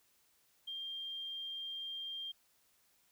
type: tone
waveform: sine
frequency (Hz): 3192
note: G7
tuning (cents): +31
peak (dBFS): -40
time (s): 0.67-2.32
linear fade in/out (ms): 10
effects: white hiss -72 dBFS RMS until 3.11 s